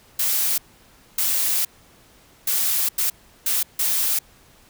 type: noise bursts at uneven times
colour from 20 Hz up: blue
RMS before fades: -21 dBFS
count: 6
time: 0.19-0.58 / 1.18-1.65 / 2.47-2.89 / 2.98-3.1 / 3.46-3.63 / 3.79-4.19 s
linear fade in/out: 5 ms
effects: pink hiss -53 dBFS RMS until 4.69 s